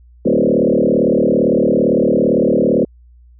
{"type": "tone with frequency modulation", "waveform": "sine", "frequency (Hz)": 370, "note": "F#4", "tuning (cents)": 0, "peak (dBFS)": -10, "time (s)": [0.25, 2.85], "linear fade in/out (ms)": 10, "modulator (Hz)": 37.7, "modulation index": 4.9, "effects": ["added 60 Hz sine -42 dBFS peak until 3.39 s"]}